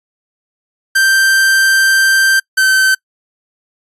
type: tone pair in turn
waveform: 45% pulse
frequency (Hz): 1568 / 1541.1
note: G6 / G6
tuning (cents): 0 / -30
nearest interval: unison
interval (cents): 30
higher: first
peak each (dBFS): -8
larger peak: neither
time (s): 0.95-2.4 / 2.57-2.95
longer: first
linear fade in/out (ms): 10
effects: noise-tail reverb RT60 0.1 s tail -26 dB re dry + resampled to 32000 Hz